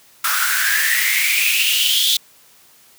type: noise with high-pass filter sweep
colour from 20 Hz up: white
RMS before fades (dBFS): -17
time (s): 0.24-2.17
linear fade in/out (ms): 5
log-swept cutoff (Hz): 1300 to 3600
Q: 8.9
effects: white hiss -50 dBFS RMS until 2.98 s + high-pass 80 Hz 12 dB/octave